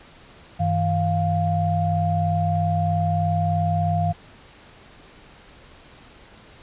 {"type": "tone cluster", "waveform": "sine", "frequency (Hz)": [97.2, 160.3, 700], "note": ["G2", "E3", "F5"], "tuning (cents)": [-14, -48, 4], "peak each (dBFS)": -23, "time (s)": [0.59, 4.13], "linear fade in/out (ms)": 20, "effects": ["pink hiss -48 dBFS RMS until 6.62 s", "resampled to 8000 Hz"]}